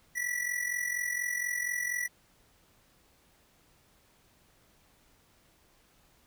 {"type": "tone with amplitude modulation", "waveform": "square", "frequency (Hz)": 1953, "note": "B6", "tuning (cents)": -20, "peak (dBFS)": -28, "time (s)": [0.15, 2.08], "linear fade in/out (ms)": 20, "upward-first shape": "sine", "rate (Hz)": 44.2, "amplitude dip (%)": 70, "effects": ["pink hiss -65 dBFS RMS until 6.26 s"]}